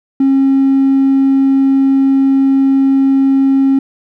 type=tone; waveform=triangle; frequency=270.6 Hz; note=C#4; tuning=42 cents flat; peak=-4 dBFS; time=0.2-3.79 s; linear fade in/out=5 ms; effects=tanh soft clip ceiling -3 dBFS